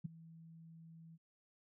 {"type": "tone with ADSR envelope", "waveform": "sine", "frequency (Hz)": 163.7, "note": "E3", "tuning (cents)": -12, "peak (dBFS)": -35, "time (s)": [0.04, 1.18], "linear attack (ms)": 14, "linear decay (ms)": 11, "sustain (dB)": -19, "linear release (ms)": 37, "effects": []}